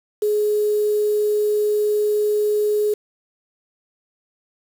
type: tone with quantisation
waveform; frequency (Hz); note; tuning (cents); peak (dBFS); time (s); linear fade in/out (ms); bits
sine; 420.1; G#4; +20; -16; 0.22-2.94; 5; 6
effects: none